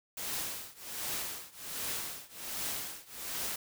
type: noise with tremolo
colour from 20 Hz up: white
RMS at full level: -35 dBFS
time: 0.17-3.56 s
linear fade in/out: 5 ms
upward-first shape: triangle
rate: 1.3 Hz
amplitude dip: 95%
effects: none